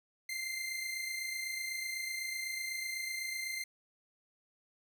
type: tone pair together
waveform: sawtooth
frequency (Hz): 2065 / 2093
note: C7 / C7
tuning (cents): -23 / 0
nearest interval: unison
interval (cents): 23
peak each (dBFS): -40 / -34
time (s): 0.29-3.64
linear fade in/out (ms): 5
effects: none

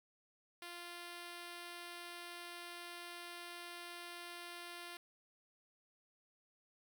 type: tone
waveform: 5% pulse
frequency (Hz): 347.9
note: F4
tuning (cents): -7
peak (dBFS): -36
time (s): 0.62-4.97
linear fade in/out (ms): 2
effects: none

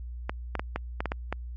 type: clicks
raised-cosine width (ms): 0.5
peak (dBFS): -14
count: 8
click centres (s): 0.295 / 0.553 / 0.595 / 0.76 / 1.005 / 1.057 / 1.119 / 1.326
effects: added 60 Hz sine -35 dBFS peak until 1.56 s + MP3 32 kbps

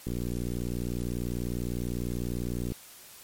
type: click train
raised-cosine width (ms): 3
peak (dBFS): -20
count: 160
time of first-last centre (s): 0.07-2.72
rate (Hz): 60
effects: white hiss -50 dBFS RMS until 3.23 s + MP3 64 kbps

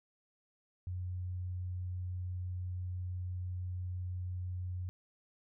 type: tone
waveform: sine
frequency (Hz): 90.6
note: F#2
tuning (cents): -36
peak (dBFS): -36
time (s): 0.87-4.89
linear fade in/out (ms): 0
effects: none

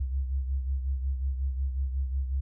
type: beating tone pair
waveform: sine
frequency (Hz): 66.1 / 71.6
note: C2 / D2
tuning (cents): +18 / -43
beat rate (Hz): 5.5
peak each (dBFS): -27 / -36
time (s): 0-2.41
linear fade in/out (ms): 10
effects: none

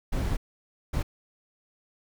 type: noise bursts at uneven times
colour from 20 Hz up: brown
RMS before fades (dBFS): -27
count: 2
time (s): 0.12-0.37 / 0.93-1.03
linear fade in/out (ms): 10
effects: none

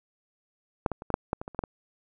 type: clicks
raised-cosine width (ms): 1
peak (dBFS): -9 / -17 / -25 / -16 / -6 / -12 / -21 / -23 / -30 / -13 / -19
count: 11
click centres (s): 0.862 / 0.917 / 1.021 / 1.103 / 1.141 / 1.331 / 1.415 / 1.479 / 1.547 / 1.591 / 1.638
effects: none

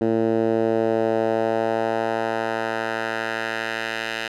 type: tone with band-pass filter sweep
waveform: 10% pulse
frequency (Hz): 112.5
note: A2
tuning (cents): +39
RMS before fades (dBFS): -23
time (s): 0.01-4.28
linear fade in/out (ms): 5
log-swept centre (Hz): 330 to 2400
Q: 1.3
effects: none

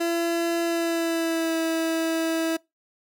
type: tone with pitch glide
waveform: 30% pulse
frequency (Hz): 337.7 to 326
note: E4 to E4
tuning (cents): +42 to -19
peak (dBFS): -20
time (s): 0-2.57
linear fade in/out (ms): 10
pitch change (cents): -61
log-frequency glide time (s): 0.63-1.57
effects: noise-tail reverb RT60 0.2 s tail -23 dB re dry

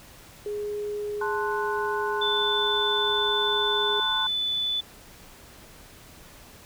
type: tone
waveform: sine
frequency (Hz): 415.3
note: G#4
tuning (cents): 0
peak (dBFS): -28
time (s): 0.46-4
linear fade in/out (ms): 2
type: chord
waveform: sine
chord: F# diminished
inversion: first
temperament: equal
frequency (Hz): 880 / 1046.5 / 1480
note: A5 / C6 / F#6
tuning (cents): 0 / 0 / 0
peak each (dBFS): -31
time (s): 1.21-4.27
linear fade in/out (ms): 5
type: tone with pitch glide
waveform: sine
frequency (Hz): 3520 to 3486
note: A7 to A7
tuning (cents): 0 to -17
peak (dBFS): -24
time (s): 2.21-4.81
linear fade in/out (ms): 10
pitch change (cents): -17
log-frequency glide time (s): 3.82-4.52
effects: pink hiss -49 dBFS RMS until 6.65 s

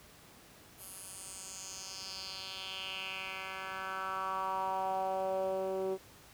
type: tone with band-pass filter sweep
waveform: 10% pulse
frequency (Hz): 190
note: F#3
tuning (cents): +46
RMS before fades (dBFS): -38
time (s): 0.77-5.98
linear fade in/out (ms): 50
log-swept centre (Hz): 12000 to 390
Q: 3.4
effects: pink hiss -57 dBFS RMS until 6.33 s + high-pass 60 Hz 12 dB/octave

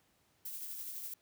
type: noise with tremolo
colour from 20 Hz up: violet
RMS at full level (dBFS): -42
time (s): 0.45-1.14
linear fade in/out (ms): 5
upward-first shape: sine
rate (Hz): 12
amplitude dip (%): 35
effects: pink hiss -72 dBFS RMS until 1.21 s + high-pass 80 Hz 12 dB/octave

